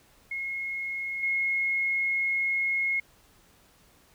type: tone with level steps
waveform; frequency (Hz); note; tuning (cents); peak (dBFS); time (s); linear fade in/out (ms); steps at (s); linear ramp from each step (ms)
sine; 2162; C#7; -44; -30 / -24; 0.31-3; 5; 1.23; 2
effects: pink hiss -60 dBFS RMS until 4.14 s